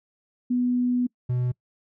sine / triangle tone pair in turn, 246.9 / 124.24 Hz, B3 / B2, 0 / +11 cents, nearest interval octave, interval 1189 cents, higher first, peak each -20 / -20 dBFS, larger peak neither, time 0.5-1.07 / 1.29-1.52 s, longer first, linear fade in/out 10 ms, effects noise-tail reverb RT60 0.1 s tail -25 dB re dry

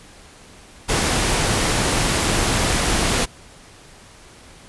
pink noise, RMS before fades -19 dBFS, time 0.88-3.26 s, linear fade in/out 20 ms, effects pink hiss -45 dBFS RMS until 4.68 s + resampled to 24000 Hz

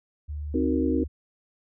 sine tone with pitch glide, 74.3 to 73.36 Hz, D2 to D2, +21 to -1 cents, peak -30 dBFS, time 0.28-1.08 s, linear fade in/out 20 ms, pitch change -22 cents, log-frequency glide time 0.51-0.58 s
sine chord, C half-diminished seventh, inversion none, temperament equal, 261.6 / 311.1 / 370 / 466.2 Hz, C4 / Eb4 / Gb4 / Bb4, 0 / 0 / 0 / 0 cents, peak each -25 / -26 / -30 / -31 dBFS, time 0.54-1.04 s, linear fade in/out 5 ms
effects none

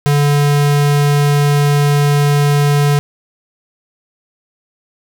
square tone, 144.7 Hz, D3, 25 cents flat, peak -10 dBFS, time 0.06-2.99 s, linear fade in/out 0 ms, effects none

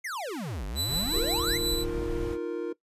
square exponential two-way sweep, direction down then up, 2217 to 46 to 2217 Hz, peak -33 dBFS, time 0.04-1.58 s, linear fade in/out 10 ms, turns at 0.66 s
sawtooth tone with tremolo, 3978 Hz, B7, 12 cents sharp, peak -24 dBFS, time 0.75-1.85 s, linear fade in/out 50 ms, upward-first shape sine, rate 5.6 Hz, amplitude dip 40%
brown noise, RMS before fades -34 dBFS, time 0.86-2.38 s, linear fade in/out 50 ms
triangle chord, Eb suspended second, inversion none, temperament just, 311.1 / 350 / 466.7 Hz, Eb4 / F4 / Bb4, 0 / +4 / +2 cents, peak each -35 / -31 / -31 dBFS, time 1.13-2.73 s, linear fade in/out 10 ms
effects noise-tail reverb RT60 0.1 s tail -19 dB re dry + resampled to 32000 Hz

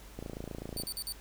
click train, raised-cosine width 2 ms, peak -26 dBFS, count 19, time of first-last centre 0.19-0.835 s, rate 27.9 Hz
20% pulse tone bursts, 4557 Hz, C#8, 47 cents sharp, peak -29 dBFS, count 4, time 0.77-1.123 s, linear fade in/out 0 ms, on 53 ms, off 47 ms
effects added 50 Hz sine -51 dBFS peak until 1.2 s + pink hiss -54 dBFS RMS until 1.2 s

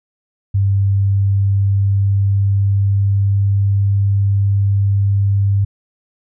sine tone with pitch glide, 98.6 to 99.57 Hz, G2 to G2, +11 to +28 cents, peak -11 dBFS, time 0.54-5.65 s, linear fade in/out 10 ms, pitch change +17 cents, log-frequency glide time 0.68-3.79 s, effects none

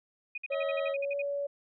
sine tone bursts, 2475 Hz, D#7, 10 cents flat, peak -34 dBFS, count 11, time 0.35-1.219 s, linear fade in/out 5 ms, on 29 ms, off 55 ms
sine tone with pitch glide, 554.4 to 567.4 Hz, C#5 to C#5, 0 to +40 cents, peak -30 dBFS, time 0.5-1.47 s, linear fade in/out 10 ms, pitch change +40 cents, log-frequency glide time 0.94-1.16 s
harmonic tone, 640 Hz, D#5, 49 cents sharp, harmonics 1 / 2 / 3 / 5 / 6, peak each -35 / -41 / -45 / -49 / -51 dBFS, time 0.5-0.95 s, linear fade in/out 50 ms
effects none

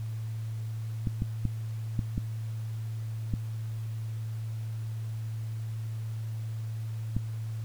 clicks, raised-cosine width 5 ms, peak -16 dBFS, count 7, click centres 1.072 / 1.221 / 1.453 / 1.992 / 2.179 / 3.338 / 7.166 s, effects added 111 Hz sine -32 dBFS peak until 7.64 s + pink hiss -55 dBFS RMS until 7.64 s

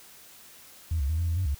sine tone with pitch steps, 81.3 / 68.2 / 79.8 / 85.1 / 82.8 / 93.2 / 70.5 Hz, E2 / C#2 / D#2 / F2 / E2 / F#2 / C#2, -23 / -28 / +44 / -44 / +8 / +13 / +30 cents, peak -23 dBFS, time 0.91-1.547 s, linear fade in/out 5 ms, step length 91 ms, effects tanh soft clip ceiling -20 dBFS + white hiss -51 dBFS RMS until 1.59 s

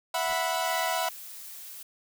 sawtooth chord, E suspended second, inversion none, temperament equal with one note detuned, 659.3 / 735.7 / 987.8 Hz, E5 / F#5 / B5, 0 / -10 / 0 cents, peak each -27 dBFS, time 0.14-1.09 s, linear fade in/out 5 ms
pink noise with exponential growth, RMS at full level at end -40 dBFS, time 0.2-0.33 s, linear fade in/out 2 ms, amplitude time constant 28 ms
blue noise, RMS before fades -43 dBFS, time 0.65-1.83 s, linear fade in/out 5 ms
effects none

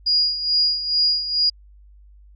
sine tone with tremolo, 4871 Hz, D#8, 38 cents flat, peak -14 dBFS, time 0.06-1.5 s, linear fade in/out 10 ms, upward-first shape sine, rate 2.3 Hz, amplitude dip 70%, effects added 50 Hz sine -45 dBFS peak until 2.35 s + AAC 64 kbps

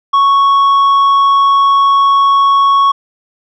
triangle tone with tanh clipping, 1108.7 Hz, C#6, in tune, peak -7 dBFS, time 0.13-2.92 s, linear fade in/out 10 ms, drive 9 dB, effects none

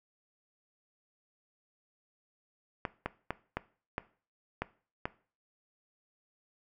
clicks, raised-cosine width 0.5 ms, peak -17 dBFS, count 7, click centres 2.852 / 3.06 / 3.306 / 3.57 / 3.981 / 4.62 / 5.055 s, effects noise-tail reverb RT60 0.4 s tail -18 dB re dry

